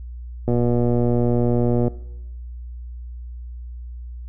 click train, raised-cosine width 2 ms, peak -8 dBFS, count 169, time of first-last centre 0.48-1.88 s, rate 120 Hz, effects noise-tail reverb RT60 0.9 s tail -19 dB re dry + added 60 Hz sine -31 dBFS peak until 4.28 s

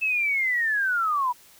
sine linear sweep, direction down, 2637 to 950 Hz, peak -21 dBFS, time 0.01-1.33 s, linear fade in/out 20 ms, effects white hiss -53 dBFS RMS until 1.59 s

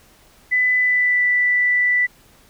sine tone with pitch glide, 2000 to 1975.9 Hz, B6 to B6, +21 to 0 cents, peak -14 dBFS, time 0.51-2.07 s, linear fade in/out 20 ms, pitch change -21 cents, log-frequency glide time 0.78-1.23 s, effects pink hiss -52 dBFS RMS until 2.49 s

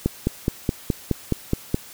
click train, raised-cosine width 3 ms, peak -6 dBFS, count 9, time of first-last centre 0.06-1.744 s, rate 4.75 Hz, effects white hiss -43 dBFS RMS until 1.93 s

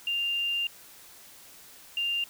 sine tone pair in turn, 2794 / 2794 Hz, F7 / F7, 0 / 0 cents, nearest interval unison, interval 0 cents, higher neither, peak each -26 / -26 dBFS, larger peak neither, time 0.07-0.67 / 1.97-2.24 s, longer first, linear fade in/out 2 ms, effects white hiss -51 dBFS RMS until 2.29 s

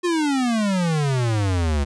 square exponential sweep, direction down, 362.1 to 68.7 Hz, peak -19 dBFS, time 0.03-1.85 s, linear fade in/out 20 ms, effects resampled to 22050 Hz

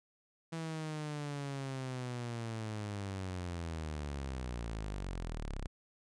sawtooth linear sweep, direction down, 164.81 to 30.87 Hz, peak -34 dBFS, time 0.52-5.67 s, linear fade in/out 10 ms, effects resampled to 22050 Hz

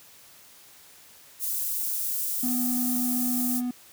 white high-pass noise, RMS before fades -29 dBFS, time 1.39-3.62 s, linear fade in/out 50 ms, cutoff 10000 Hz, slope 12 dB/octave
triangle tone, 246.9 Hz, B3, in tune, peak -24 dBFS, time 2.43-3.71 s, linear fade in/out 5 ms
effects white hiss -52 dBFS RMS until 3.92 s + high-pass 60 Hz 12 dB/octave

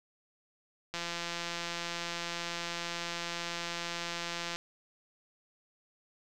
click train, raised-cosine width 0.2 ms, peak -19 dBFS, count 620, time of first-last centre 0.94-4.56 s, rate 171 Hz, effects none

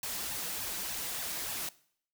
white noise with flanger, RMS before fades -37 dBFS, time 0.03-1.69 s, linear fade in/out 2 ms, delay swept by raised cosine 1.1 to 6.2 ms, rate 3.4 Hz, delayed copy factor +0.75, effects noise-tail reverb RT60 0.6 s tail -20 dB re dry

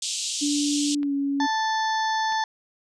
white band-pass noise, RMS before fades -29 dBFS, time 0.02-0.95 s, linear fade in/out 5 ms, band 2900 to 8200 Hz, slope 48 dB/octave
sine tone with pitch glide, 290.6 to 279.6 Hz, D4 to C#4, -18 to +15 cents, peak -22 dBFS, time 0.41-1.47 s, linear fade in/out 20 ms, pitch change -67 cents, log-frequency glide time 0.97-1.13 s
clicks, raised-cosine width 0.3 ms, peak -26 dBFS, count 2, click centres 1.031 / 2.323 s
harmonic tone, 880 Hz, A5, in tune, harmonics 1 / 2 / 4 / 5 / 6 / 7, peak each -23 / -29 / -35 / -37 / -39 / -40 dBFS, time 1.4-2.44 s, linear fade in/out 2 ms
effects none

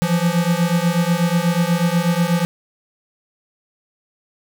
square beating tone pair, 168 / 176.2 Hz, E3 / F3, +33 / +16 cents, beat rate 8.2 Hz, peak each -19 dBFS, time 0.02-2.45 s, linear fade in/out 0 ms, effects none

